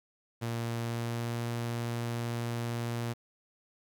sawtooth tone with pitch glide, 116.54 to 117.96 Hz, A#2 to A#2, 0 to +21 cents, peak -28 dBFS, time 0.41-3.14 s, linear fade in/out 20 ms, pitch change +21 cents, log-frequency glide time 0.72-1.36 s, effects 10-bit

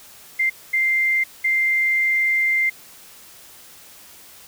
sine tone bursts at uneven times, 2093 Hz, C7, in tune, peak -16 dBFS, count 3, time 0.39-0.5 / 0.73-1.24 / 1.44-2.7 s, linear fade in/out 10 ms, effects white hiss -45 dBFS RMS until 4.47 s

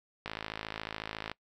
click train, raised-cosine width 0.3 ms, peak -20 dBFS, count 58, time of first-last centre 0.26-1.316 s, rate 54 Hz, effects noise-tail reverb RT60 0.1 s tail -23 dB re dry

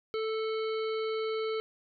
harmonic tone, 440 Hz, A4, in tune, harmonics 1 / 3 / 5 / 7 / 9 / 10, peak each -30 / -40 / -44 / -47 / -49 / -50 dBFS, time 0.14-1.6 s, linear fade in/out 0 ms, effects none

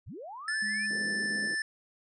sine linear sweep, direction up, 45.86 to 2519 Hz, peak -40 dBFS, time 0.06-0.87 s, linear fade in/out 20 ms
square tone with pitch glide, 1746 to 1760.2 Hz, A6 to A6, -14 to 0 cents, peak -30 dBFS, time 0.48-1.62 s, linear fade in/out 2 ms, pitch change +14 cents, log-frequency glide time 0.76-0.94 s
sine tone, 206.8 Hz, G#3, 7 cents flat, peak -40 dBFS, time 0.62-1.48 s, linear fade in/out 5 ms
pink band-pass noise, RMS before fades -44 dBFS, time 0.9-1.55 s, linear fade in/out 5 ms, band 200 to 490 Hz, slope 24 dB/octave
effects resampled to 24000 Hz

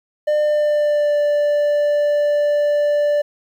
triangle tone with pitch glide, 600 to 587 Hz, D5 to D5, +37 to -1 cents, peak -12 dBFS, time 0.27-3.22 s, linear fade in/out 10 ms, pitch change -38 cents, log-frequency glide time 0.42-1.17 s, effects 9-bit

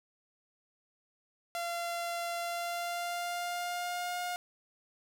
sawtooth tone with pitch glide, 687 to 712.9 Hz, F5 to F5, -29 to +35 cents, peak -30 dBFS, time 1.55-4.36 s, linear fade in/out 0 ms, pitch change +64 cents, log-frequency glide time 2.38-4.2 s, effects none

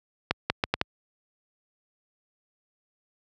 accelerating click train, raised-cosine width 0.3 ms, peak -6 dBFS, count 5, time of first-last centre 0.31-0.814 s, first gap 190 ms, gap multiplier 0.73, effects high-pass 60 Hz 12 dB/octave

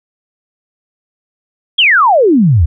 sine exponential sweep, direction down, 3400 to 71.2 Hz, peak -5 dBFS, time 1.78-2.66 s, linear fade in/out 10 ms, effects none

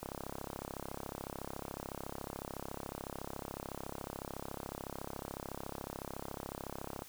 click train, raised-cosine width 1 ms, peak -26 dBFS, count 238, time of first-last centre 0.03-7.021 s, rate 33.9 Hz, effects white hiss -55 dBFS RMS until 7.08 s

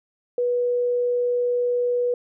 sine tone, 488.1 Hz, B4, 20 cents flat, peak -19 dBFS, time 0.38-2.14 s, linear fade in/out 2 ms, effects none

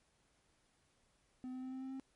triangle tone with pitch steps, 254.6 / 256.8 / 259.1 / 261.3 / 263.6 / 265.9 Hz, C4 / C4 / C4 / C4 / C4 / C4, -47 / -32 / -17 / -2 / +13 / +28 cents, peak -40 dBFS, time 1.44-1.998 s, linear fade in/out 0 ms, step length 93 ms, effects pink hiss -75 dBFS RMS until 2.15 s + MP3 48 kbps

